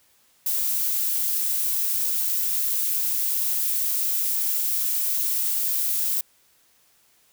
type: noise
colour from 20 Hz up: violet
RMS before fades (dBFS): -24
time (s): 0.46-6.21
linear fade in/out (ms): 5
effects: white hiss -61 dBFS RMS until 7.32 s